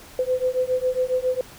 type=beating tone pair; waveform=sine; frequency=505 / 512.3 Hz; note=B4 / C5; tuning=+39 / -37 cents; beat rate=7.3 Hz; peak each=-23 dBFS; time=0.19-1.41 s; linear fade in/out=2 ms; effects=pink hiss -45 dBFS RMS until 1.58 s